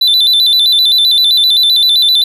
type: tone with vibrato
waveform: triangle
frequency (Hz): 3755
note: A#7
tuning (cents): +12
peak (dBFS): -5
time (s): 0.01-2.24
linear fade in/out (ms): 5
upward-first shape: square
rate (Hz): 7.7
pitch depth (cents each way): 100
effects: none